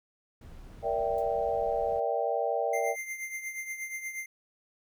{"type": "noise", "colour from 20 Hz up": "brown", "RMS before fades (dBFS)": -47, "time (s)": [0.41, 2], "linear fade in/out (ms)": 5}
{"type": "chord", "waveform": "sine", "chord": "E half-diminished seventh", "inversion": "second", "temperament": "equal with one note detuned", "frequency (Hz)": [466.2, 578.6, 659.3, 784], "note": ["Bb4", "D5", "E5", "G5"], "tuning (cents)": [0, -26, 0, 0], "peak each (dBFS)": -32, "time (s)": [0.82, 2.96], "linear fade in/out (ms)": 50}
{"type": "noise with exponential decay", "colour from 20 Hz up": "blue", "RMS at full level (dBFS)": -49, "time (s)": [1.18, 1.28], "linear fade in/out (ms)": 2, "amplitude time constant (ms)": 21}
{"type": "tone with tremolo", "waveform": "square", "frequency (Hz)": 2093, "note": "C7", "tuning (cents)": 0, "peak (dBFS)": -33, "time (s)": [2.73, 4.26], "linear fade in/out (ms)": 5, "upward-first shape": "triangle", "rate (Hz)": 8.4, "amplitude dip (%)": 70}
{"effects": []}